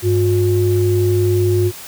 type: tone pair together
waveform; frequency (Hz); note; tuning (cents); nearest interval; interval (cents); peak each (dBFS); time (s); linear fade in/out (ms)
sine; 100.5 / 358.4; G2 / F4; +44 / +45; octave + minor seventh; 2201; -14; 0.02-1.72; 50
effects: tanh soft clip ceiling -4 dBFS + white hiss -34 dBFS RMS until 1.87 s